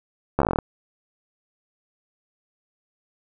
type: slowing click train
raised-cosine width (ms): 1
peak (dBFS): -6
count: 11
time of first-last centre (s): 0.39-0.588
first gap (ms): 13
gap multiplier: 1.09
effects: none